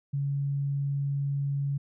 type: tone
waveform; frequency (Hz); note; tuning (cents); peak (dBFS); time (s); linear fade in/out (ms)
sine; 140.4; C#3; +22; -26; 0.13-1.78; 10
effects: none